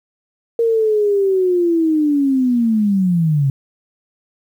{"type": "linear sweep", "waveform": "sine", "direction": "down", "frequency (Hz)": [466.2, 133.1], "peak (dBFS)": -12, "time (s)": [0.59, 3.5], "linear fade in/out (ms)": 2, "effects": ["8-bit"]}